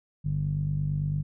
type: tone with low-pass filter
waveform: 15% pulse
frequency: 49 Hz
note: G1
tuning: in tune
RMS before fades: -28 dBFS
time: 0.24-1.23 s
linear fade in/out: 20 ms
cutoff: 150 Hz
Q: 5.1
effects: none